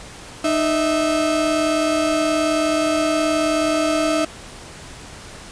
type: tone pair together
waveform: 35% pulse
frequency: 306.9 / 652.7 Hz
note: D#4 / E5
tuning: -24 / -17 cents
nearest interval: octave + minor second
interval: 1307 cents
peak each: -18 dBFS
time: 0.44-4.25 s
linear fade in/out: 5 ms
effects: pink hiss -38 dBFS RMS until 5.51 s + resampled to 22050 Hz